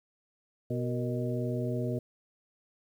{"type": "harmonic tone with a mistuned harmonic", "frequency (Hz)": 123.47, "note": "B2", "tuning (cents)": 0, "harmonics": [1, 2, 3, 4, 5], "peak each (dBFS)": [-32, -35, -37, -38, -39], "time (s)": [0.7, 1.99], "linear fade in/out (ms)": 5, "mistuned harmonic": 4, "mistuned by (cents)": -93, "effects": ["10-bit"]}